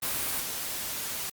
white noise with level steps, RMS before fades -30 / -34 dBFS, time 0.02-1.3 s, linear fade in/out 10 ms, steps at 0.4 s, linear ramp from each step 5 ms, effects Opus 32 kbps

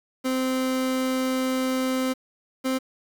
30% pulse tone pair in turn, 259.4 / 261.4 Hz, C4 / C4, -15 / -1 cents, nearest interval unison, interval 14 cents, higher second, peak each -20 dBFS, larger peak neither, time 0.24-2.14 / 2.64-2.79 s, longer first, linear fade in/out 20 ms, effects 8-bit

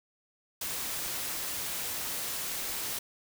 white noise, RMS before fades -35 dBFS, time 0.61-2.99 s, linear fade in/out 5 ms, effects none

